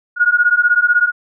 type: beating tone pair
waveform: sine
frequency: 1435 / 1451 Hz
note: F6 / F#6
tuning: +47 / -34 cents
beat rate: 16 Hz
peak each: -13 / -13 dBFS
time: 0.16-1.12 s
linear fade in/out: 50 ms
effects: none